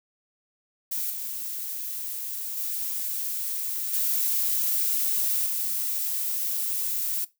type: noise with level steps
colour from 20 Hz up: violet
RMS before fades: -29 / -33 / -30 / -25 / -28 dBFS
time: 0.91-7.25 s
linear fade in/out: 10 ms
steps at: 1.1 / 2.57 / 3.93 / 5.46 s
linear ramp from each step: 5 ms
effects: noise-tail reverb RT60 0.2 s tail -18 dB re dry